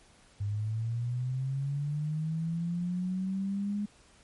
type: linear sweep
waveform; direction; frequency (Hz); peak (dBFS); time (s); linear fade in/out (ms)
sine; up; 100 to 207.7; -29; 0.4-3.86; 10
effects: pink hiss -60 dBFS RMS until 4.23 s + MP3 48 kbps